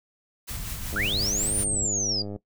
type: noise with tremolo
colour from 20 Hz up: white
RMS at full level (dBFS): -36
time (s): 0.47-1.65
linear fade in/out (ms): 20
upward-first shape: sine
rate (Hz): 5.4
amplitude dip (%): 40
type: low-pass noise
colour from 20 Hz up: pink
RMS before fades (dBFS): -35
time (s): 0.5-1.86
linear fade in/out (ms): 2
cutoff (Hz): 120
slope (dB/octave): 12
type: click train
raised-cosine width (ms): 2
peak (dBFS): -23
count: 147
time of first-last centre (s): 0.93-2.361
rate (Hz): 102
type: linear two-way sweep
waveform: sine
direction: up then down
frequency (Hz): 1318.5 to 9397 to 4745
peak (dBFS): -24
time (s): 0.96-2.22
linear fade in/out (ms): 2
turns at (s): 1.57
effects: noise-tail reverb RT60 0.1 s tail -17 dB re dry